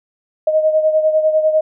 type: beating tone pair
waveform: sine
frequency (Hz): 622.3 / 632.3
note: D#5 / D#5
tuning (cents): 0 / +28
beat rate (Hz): 10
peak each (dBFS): -12 / -19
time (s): 0.47-1.61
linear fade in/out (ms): 5
effects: none